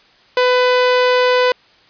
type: tone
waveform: sawtooth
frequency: 500 Hz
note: B4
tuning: 21 cents sharp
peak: -7 dBFS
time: 0.37-1.52 s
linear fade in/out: 2 ms
effects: white hiss -50 dBFS RMS until 1.89 s + resampled to 11025 Hz